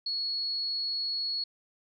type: tone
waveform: sine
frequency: 4354 Hz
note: C#8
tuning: 32 cents flat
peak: -29 dBFS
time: 0.06-1.44 s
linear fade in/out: 5 ms
effects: none